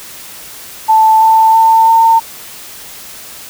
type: tone with pitch steps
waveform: sine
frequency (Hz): 880 / 888.7 / 897.5 / 906.3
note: A5 / A5 / A5 / A#5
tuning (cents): 0 / +17 / +34 / -49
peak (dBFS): -4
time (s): 0.88-2.2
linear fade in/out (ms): 20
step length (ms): 330
effects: white hiss -31 dBFS RMS until 3.49 s